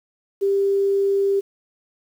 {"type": "tone", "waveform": "sine", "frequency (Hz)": 395.5, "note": "G4", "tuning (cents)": 15, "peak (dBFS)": -16, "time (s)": [0.41, 1.41], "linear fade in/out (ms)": 20, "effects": ["8-bit"]}